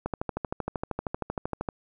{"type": "click train", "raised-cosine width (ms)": 1, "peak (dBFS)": -15, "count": 22, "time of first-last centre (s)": [0.06, 1.688], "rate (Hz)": 12.9, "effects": []}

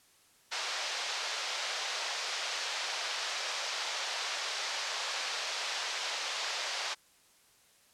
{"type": "band-pass noise", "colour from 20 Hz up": "white", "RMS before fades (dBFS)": -36, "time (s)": [0.51, 6.95], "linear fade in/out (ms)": 20, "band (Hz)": [530, 5600], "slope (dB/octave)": 24, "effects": ["white hiss -64 dBFS RMS until 7.93 s", "low-pass 11000 Hz 12 dB/octave"]}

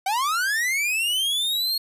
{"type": "linear sweep", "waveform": "45% pulse", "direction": "up", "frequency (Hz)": [740, 4310], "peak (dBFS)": -21, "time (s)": [0.06, 1.78], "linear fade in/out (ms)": 5, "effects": ["resampled to 32000 Hz"]}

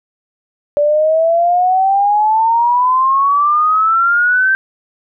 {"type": "exponential sweep", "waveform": "sine", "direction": "up", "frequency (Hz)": [579, 1568], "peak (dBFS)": -9, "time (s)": [0.77, 4.55], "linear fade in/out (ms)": 0, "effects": []}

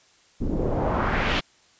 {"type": "noise with low-pass filter sweep", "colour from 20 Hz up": "pink", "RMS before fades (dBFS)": -24, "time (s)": [0.4, 1.41], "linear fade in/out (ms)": 20, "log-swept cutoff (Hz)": [250, 3500], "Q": 1.8, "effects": ["white hiss -58 dBFS RMS until 1.79 s", "resampled to 16000 Hz"]}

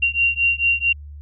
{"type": "beating tone pair", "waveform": "sine", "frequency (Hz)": [2759, 2763.5], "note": ["F7", "F7"], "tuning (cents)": [-22, -19], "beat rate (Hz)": 4.5, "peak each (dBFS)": -19, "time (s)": [0.02, 0.93], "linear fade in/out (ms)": 10, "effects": ["added 73 Hz sine -34 dBFS peak until 1.21 s"]}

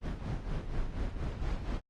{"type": "noise with tremolo", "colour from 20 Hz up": "brown", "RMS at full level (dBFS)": -32, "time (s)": [0.01, 1.81], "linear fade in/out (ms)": 50, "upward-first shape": "sine", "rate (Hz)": 4.2, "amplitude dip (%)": 60, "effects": ["low-pass 5000 Hz 12 dB/octave", "Opus 24 kbps"]}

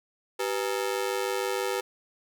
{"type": "ring-modulated tone", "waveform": "sawtooth", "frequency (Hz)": 440, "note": "A4", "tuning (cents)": 0, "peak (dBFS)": -20, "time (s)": [0.39, 1.81], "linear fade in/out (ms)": 10, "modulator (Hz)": 53.1, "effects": []}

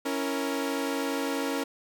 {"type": "chord", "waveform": "sawtooth", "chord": "A# diminished", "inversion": "first", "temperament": "equal", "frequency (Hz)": [277.2, 329.6, 466.2], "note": ["C#4", "E4", "A#4"], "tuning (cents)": [0, 0, 0], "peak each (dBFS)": [-26, -32, -29], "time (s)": [0.05, 1.64], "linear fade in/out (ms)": 10, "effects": []}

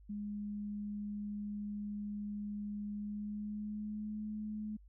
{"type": "tone with pitch glide", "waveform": "sine", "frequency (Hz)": [206.7, 212.9], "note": ["G#3", "G#3"], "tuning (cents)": [-8, 43], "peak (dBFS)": -38, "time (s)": [0.09, 4.77], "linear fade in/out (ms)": 10, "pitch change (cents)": 51, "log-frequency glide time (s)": [2.92, 4.23], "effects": ["added 50 Hz sine -56 dBFS peak until 4.88 s"]}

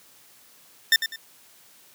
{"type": "tone with echo", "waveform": "20% pulse", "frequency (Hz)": 1800, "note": "A6", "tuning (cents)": 39, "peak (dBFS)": -9, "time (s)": [0.92, 0.96], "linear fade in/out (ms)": 2, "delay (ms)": 100, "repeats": 2, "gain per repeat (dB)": -10, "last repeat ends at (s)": 1.16, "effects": ["white hiss -54 dBFS RMS until 1.94 s", "high-pass 100 Hz 12 dB/octave"]}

